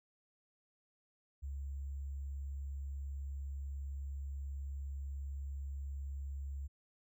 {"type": "tone with sample-and-hold", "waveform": "sine", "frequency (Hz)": 69.3, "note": "C#2", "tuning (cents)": 0, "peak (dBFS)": -39, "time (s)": [1.42, 6.68], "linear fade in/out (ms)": 20, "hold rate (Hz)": 7350, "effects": []}